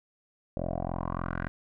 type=tone with low-pass filter sweep; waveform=10% pulse; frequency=43.44 Hz; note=F1; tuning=8 cents flat; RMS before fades=-33 dBFS; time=0.57-1.48 s; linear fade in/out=0 ms; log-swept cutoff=550 to 1700 Hz; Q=4.5; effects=none